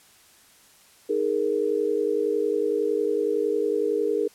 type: chord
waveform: sine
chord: D# suspended fourth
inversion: none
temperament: equal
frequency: 311.1 / 415.3 / 466.2 Hz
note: D#4 / G#4 / A#4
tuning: 0 / 0 / 0 cents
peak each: -30 / -24 / -25 dBFS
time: 1.09-4.28 s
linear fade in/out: 10 ms
effects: white hiss -55 dBFS RMS until 4.34 s + low-pass 12000 Hz 12 dB/octave